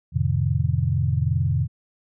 sine chord, F dominant seventh, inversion none, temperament equal with one note detuned, 87.31 / 110 / 130.81 / 153.24 Hz, F2 / A2 / C3 / Eb3, 0 / 0 / 0 / -26 cents, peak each -24 / -25 / -23 / -26 dBFS, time 0.12-1.68 s, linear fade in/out 50 ms, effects none

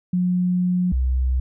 sine tone pair in turn, 180 / 63.92 Hz, F#3 / C2, -47 / -40 cents, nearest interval octave + tritone, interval 1793 cents, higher first, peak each -17 dBFS, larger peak neither, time 0.13-0.92 / 0.92-1.4 s, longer first, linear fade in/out 5 ms, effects none

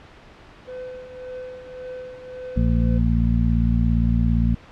triangle tone with tremolo, 507 Hz, B4, 45 cents sharp, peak -28 dBFS, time 0.67-2.99 s, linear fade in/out 20 ms, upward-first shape triangle, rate 1.8 Hz, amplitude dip 65%
harmonic tone, 57.5 Hz, A#1, 23 cents flat, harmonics 1 / 2 / 3 / 4, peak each -19 / -22 / -24 / -23 dBFS, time 2.56-4.55 s, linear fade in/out 10 ms
effects pink hiss -46 dBFS RMS until 4.71 s + low-pass 3000 Hz 12 dB/octave

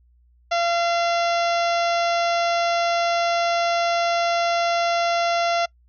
harmonic tone with a mistuned harmonic, 685 Hz, F5, 34 cents flat, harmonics 1 / 2 / 3 / 4 / 5 / 6 / 7 / 8 / 9, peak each -20 / -26 / -30 / -32 / -34 / -36 / -37 / -38 / -39 dBFS, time 0.51-5.66 s, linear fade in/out 10 ms, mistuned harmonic 6, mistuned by +16 cents, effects noise-tail reverb RT60 0.1 s tail -24 dB re dry + added 60 Hz sine -54 dBFS peak until 5.88 s

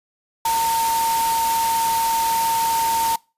sine tone in noise, 910 Hz, A#5, 42 cents flat, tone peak -17 dBFS, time 0.45-3.16 s, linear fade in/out 5 ms, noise white, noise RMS -26 dBFS, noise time 0.45-3.16 s, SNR +6 dB, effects noise-tail reverb RT60 0.3 s tail -25 dB re dry + resampled to 32000 Hz

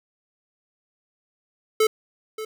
square tone with echo, 435.5 Hz, A4, 18 cents flat, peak -16 dBFS, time 1.8-1.87 s, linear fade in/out 5 ms, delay 580 ms, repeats 1, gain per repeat -14 dB, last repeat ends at 2.45 s, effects none

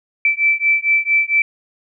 sine beating tone pair, 2323 / 2327.4 Hz, D7 / D7, -20 / -16 cents, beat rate 4.4 Hz, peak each -16 dBFS, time 0.25-1.42 s, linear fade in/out 2 ms, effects none

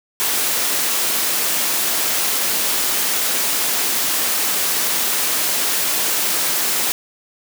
white high-pass noise, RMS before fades -19 dBFS, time 0.2-6.92 s, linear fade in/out 0 ms, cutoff 200 Hz, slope 12 dB/octave, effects none

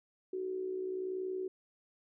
sine tone with amplitude modulation, 374 Hz, F#4, 19 cents sharp, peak -32 dBFS, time 0.33-1.48 s, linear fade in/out 5 ms, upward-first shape sine, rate 61.1 Hz, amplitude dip 55%, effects none

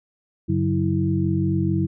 sine tone cluster, 95.9 / 142.8 / 187.2 / 325.9 Hz, G2 / D3 / F#3 / E4, -37 / -48 / +20 / -20 cents, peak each -24 dBFS, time 0.48-1.87 s, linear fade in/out 20 ms, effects none

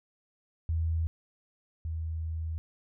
sine tone pair in turn, 81.5 / 80.66 Hz, E2 / E2, -19 / -37 cents, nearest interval unison, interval 18 cents, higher first, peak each -26 / -31 dBFS, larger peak first, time 0.69-1.07 / 1.85-2.58 s, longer second, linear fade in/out 0 ms, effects none

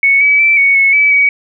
sine tone with pitch steps, 2215 / 2285 / 2328 / 2227 / 2196 / 2296 / 2262 Hz, C#7 / D7 / D7 / C#7 / C#7 / D7 / C#7, -2 / -48 / -16 / +7 / -17 / -40 / +34 cents, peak -6 dBFS, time 0.03-1.29 s, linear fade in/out 2 ms, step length 180 ms, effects none

